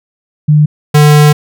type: tone pair in turn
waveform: sine / square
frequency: 150.5 / 149.03 Hz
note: D3 / D3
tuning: +43 / +26 cents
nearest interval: unison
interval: 17 cents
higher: first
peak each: -3 dBFS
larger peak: neither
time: 0.48-0.66 / 0.94-1.33 s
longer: second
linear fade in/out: 10 ms
effects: none